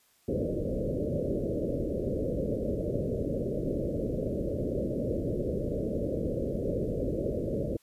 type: low-pass noise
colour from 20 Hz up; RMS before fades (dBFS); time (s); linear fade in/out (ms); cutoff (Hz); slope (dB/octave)
white; -31; 0.28-7.77; 5; 590; 96
effects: white hiss -66 dBFS RMS until 7.82 s + resampled to 32000 Hz